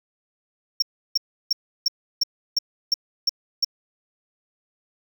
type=tone bursts; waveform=triangle; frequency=5510 Hz; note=F8; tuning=24 cents flat; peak=-15 dBFS; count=9; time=0.8-3.647 s; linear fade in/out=5 ms; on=23 ms; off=330 ms; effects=none